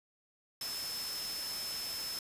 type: tone in noise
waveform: sine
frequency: 5250 Hz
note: E8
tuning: 8 cents flat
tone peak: -38 dBFS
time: 0.61-2.19 s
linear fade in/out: 2 ms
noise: white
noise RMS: -42 dBFS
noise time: 0.61-2.19 s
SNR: +1 dB
effects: resampled to 32000 Hz